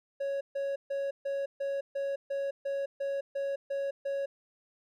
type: tone bursts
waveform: triangle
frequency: 554.4 Hz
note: C#5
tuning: in tune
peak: -28 dBFS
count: 12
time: 0.2-4.26 s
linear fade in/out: 10 ms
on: 210 ms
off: 140 ms
effects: none